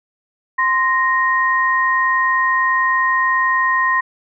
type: tone pair together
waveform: sine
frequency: 1043.2 / 1864.7 Hz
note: C6 / A#6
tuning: -5 / 0 cents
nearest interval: minor seventh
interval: 1005 cents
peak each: -16 dBFS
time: 0.58-4.01 s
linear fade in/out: 10 ms
effects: none